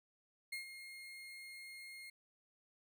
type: tone with ADSR envelope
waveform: 35% pulse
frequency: 2138 Hz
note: C7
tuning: 37 cents sharp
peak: -38 dBFS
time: 0.52-2.1 s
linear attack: 8 ms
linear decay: 120 ms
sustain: -10 dB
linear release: 5 ms
effects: none